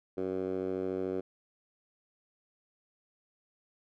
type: tone with band-pass filter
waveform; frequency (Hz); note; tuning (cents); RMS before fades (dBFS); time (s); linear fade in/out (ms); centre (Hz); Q
10% pulse; 93.7; F#2; +22; -34; 0.17-1.21; 10; 390; 2.1
effects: none